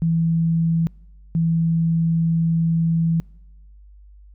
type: tone pair in turn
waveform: sine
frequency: 164.81 / 164.81 Hz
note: E3 / E3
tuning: 0 / 0 cents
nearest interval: unison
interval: 0 cents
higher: neither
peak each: -16 dBFS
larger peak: neither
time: 0.02-0.87 / 1.35-3.2 s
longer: second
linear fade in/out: 0 ms
effects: noise-tail reverb RT60 0.9 s tail -26 dB re dry + added 50 Hz sine -43 dBFS peak until 4.34 s